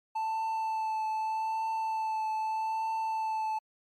triangle tone with vibrato, 881 Hz, A5, 2 cents sharp, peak -27 dBFS, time 0.15-3.59 s, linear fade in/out 10 ms, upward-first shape triangle, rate 0.81 Hz, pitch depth 18 cents each way, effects MP3 64 kbps

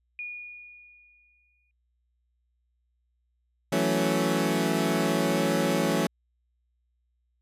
sine tone with exponential decay, 2445 Hz, D#7, 31 cents flat, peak -32 dBFS, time 0.19-1.71 s, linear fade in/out 1 ms, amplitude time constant 330 ms
20% pulse chord, F# minor seventh, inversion third, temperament equal, 164.81 / 185 / 220 / 277.2 Hz, E3 / F#3 / A3 / C#4, 0 / 0 / 0 / 0 cents, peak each -24 dBFS, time 3.72-6.07 s, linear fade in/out 5 ms
effects added 60 Hz sine -70 dBFS peak until 7.41 s + resampled to 32000 Hz

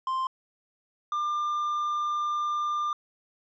triangle tone pair in turn, 1046.5 / 1196.5 Hz, C6 / D6, 0 / +32 cents, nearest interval major second, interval 232 cents, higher second, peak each -24 dBFS, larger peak neither, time 0.07-0.27 / 1.12-2.93 s, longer second, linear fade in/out 2 ms, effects resampled to 16000 Hz

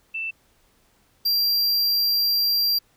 sine / square tone pair in turn, 2661 / 4741 Hz, E7 / D8, +16 / +16 cents, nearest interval minor seventh, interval 1000 cents, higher second, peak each -26 / -19 dBFS, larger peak second, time 0.14-0.31 / 1.25-2.79 s, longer second, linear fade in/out 10 ms, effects pink hiss -62 dBFS RMS until 2.96 s

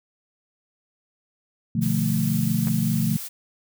sine chord, B half-diminished seventh, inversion none, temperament equal with one note detuned, 123.47 / 149.66 / 174.61 / 220 Hz, B2 / D3 / F3 / A3, 0 / +33 / 0 / 0 cents, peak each -27 / -26 / -25 / -24 dBFS, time 1.75-3.17 s, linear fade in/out 5 ms
blue noise, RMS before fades -34 dBFS, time 1.81-3.29 s, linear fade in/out 20 ms
clicks, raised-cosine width 0.5 ms, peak -22 dBFS, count 2, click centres 2.672 / 2.683 s
effects none

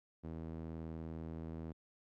sawtooth tone with band-pass filter, 81 Hz, E2, 30 cents flat, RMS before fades -45 dBFS, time 0.23-1.73 s, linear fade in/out 20 ms, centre 250 Hz, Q 0.81, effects none

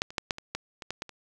clicks, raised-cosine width 0.2 ms, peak -9 / -25 / -10 / -9 / -22 / -14 / -22 / -15 / -16 / -27 dBFS, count 10, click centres 0.019 / 0.105 / 0.182 / 0.308 / 0.384 / 0.55 / 0.822 / 0.906 / 1.021 / 1.093 s, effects none

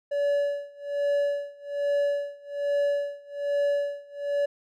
triangle tone with tremolo, 572 Hz, D5, 46 cents flat, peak -19 dBFS, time 0.11-4.46 s, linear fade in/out 10 ms, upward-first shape sine, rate 1.2 Hz, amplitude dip 95%, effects none

